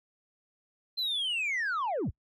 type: linear sweep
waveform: sine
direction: down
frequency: 4146 to 32.69 Hz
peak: -26 dBFS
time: 0.97-2.11 s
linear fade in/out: 20 ms
effects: noise-tail reverb RT60 0.1 s tail -26 dB re dry + tanh soft clip ceiling -27 dBFS